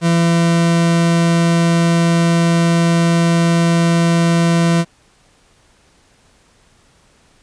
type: tone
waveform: 40% pulse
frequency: 168.6 Hz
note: E3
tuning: 39 cents sharp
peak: -10 dBFS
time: 0.01-4.85 s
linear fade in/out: 50 ms
effects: pink hiss -53 dBFS RMS until 7.42 s + resampled to 22050 Hz